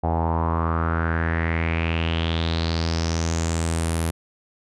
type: tone with low-pass filter sweep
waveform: sawtooth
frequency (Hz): 82.41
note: E2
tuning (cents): 0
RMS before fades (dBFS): -23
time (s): 0.03-4.11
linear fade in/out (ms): 10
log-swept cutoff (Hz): 770 to 11000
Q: 5.1
effects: none